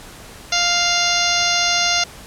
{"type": "harmonic tone with a mistuned harmonic", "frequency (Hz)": 698.5, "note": "F5", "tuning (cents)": 0, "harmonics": [1, 2, 3, 4, 5, 6, 7, 8, 9], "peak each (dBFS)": [-24, -24, -24, -24, -24, -24, -24, -24, -24], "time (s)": [0.52, 2.04], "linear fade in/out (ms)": 5, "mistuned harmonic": 9, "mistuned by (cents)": 23, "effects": ["pink hiss -39 dBFS RMS until 2.26 s", "low-pass 12000 Hz 12 dB/octave"]}